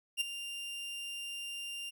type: tone with ADSR envelope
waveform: 40% pulse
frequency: 2792 Hz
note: F7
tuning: 1 cent flat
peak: -26 dBFS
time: 0.17-1.91 s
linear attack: 38 ms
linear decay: 13 ms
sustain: -12 dB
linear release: 25 ms
effects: none